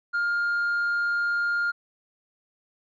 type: tone with tanh clipping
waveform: sine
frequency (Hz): 1408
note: F6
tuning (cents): +14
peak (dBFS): -23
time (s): 0.13-1.72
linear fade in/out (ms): 20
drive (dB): 1
effects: none